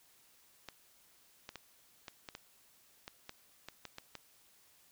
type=clicks; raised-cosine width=0.2 ms; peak=-27 dBFS; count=12; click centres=0.687 / 1.491 / 1.557 / 2.082 / 2.288 / 2.351 / 3.079 / 3.294 / 3.686 / 3.853 / 3.984 / 4.153 s; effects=white hiss -66 dBFS RMS until 4.91 s